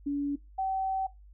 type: tone pair in turn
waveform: sine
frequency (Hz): 285.1 / 766.4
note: C#4 / G5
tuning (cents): +49 / -39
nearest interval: octave + perfect fourth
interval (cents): 1712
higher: second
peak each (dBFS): -27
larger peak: neither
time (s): 0.06-0.36 / 0.58-1.07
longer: second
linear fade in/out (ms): 10
effects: noise-tail reverb RT60 0.2 s tail -18 dB re dry + added 50 Hz sine -50 dBFS peak until 1.33 s